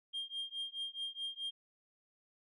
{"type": "tone with tremolo", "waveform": "sine", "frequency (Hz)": 3209, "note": "G7", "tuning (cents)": 40, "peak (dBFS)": -33, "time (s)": [0.13, 1.51], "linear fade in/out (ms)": 20, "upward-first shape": "triangle", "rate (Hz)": 4.7, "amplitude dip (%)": 100, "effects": ["tanh soft clip ceiling -35 dBFS"]}